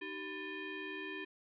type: tone with frequency modulation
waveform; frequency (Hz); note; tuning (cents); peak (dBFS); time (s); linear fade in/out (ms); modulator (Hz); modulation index
sine; 1080; C#6; -45; -40; 0.01-1.25; 10; 694; 2.5
effects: none